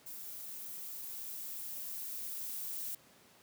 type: noise with level ramp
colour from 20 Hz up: violet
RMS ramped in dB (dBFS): -46 to -40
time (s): 0.06-2.95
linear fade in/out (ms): 5
effects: pink hiss -62 dBFS RMS until 3.42 s + high-pass 150 Hz 12 dB/octave